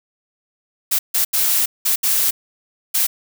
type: noise bursts at uneven times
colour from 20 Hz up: blue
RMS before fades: -17 dBFS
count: 6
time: 0.91-0.99 / 1.14-1.25 / 1.33-1.66 / 1.85-1.96 / 2.03-2.31 / 2.94-3.07 s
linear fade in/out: 10 ms
effects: none